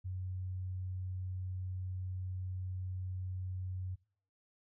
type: tone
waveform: sine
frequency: 92.5 Hz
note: F#2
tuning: in tune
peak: -37 dBFS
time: 0.04-3.96 s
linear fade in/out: 20 ms
effects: noise-tail reverb RT60 0.5 s tail -22 dB re dry